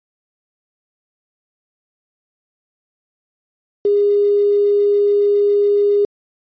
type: tone with quantisation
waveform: sine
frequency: 408.4 Hz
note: G#4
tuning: 29 cents flat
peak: -11 dBFS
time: 3.85-6.05 s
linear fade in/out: 2 ms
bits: 6
effects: resampled to 11025 Hz